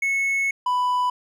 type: tone pair in turn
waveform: triangle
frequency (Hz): 2197 / 992.9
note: C#7 / B5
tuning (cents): -16 / +9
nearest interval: octave + major second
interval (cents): 1375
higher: first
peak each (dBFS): -18 / -17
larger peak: second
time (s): 0.02-0.51 / 0.66-1.1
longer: first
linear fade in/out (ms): 5
effects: none